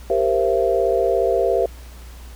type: chord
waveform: sine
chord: C dominant seventh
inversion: second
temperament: equal with one note detuned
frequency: 392 / 466.2 / 523.3 / 673.1 Hz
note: G4 / Bb4 / C5 / E5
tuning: 0 / 0 / 0 / +36 cents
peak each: -21 dBFS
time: 0.1-1.66 s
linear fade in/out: 2 ms
effects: added 60 Hz sine -36 dBFS peak until 2.35 s + pink hiss -46 dBFS RMS until 2.35 s